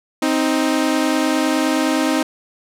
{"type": "tone pair together", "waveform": "sawtooth", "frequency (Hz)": [262.7, 312.4], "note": ["C4", "D#4"], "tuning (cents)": [7, 7], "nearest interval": "minor third", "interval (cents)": 300, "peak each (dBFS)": [-15, -14], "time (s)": [0.22, 2.23], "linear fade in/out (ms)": 5, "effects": ["low-pass 12000 Hz 12 dB/octave"]}